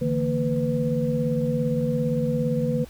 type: tone cluster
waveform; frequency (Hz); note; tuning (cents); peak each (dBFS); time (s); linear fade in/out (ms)
sine; 147.4 / 164.9 / 230.8 / 497.9; D3 / E3 / A#3 / B4; +7 / +1 / -17 / +14; -26 / -29 / -26 / -26; 0.01-2.85; 10
effects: added 63 Hz sine -44 dBFS peak until 2.89 s + pink hiss -50 dBFS RMS until 2.89 s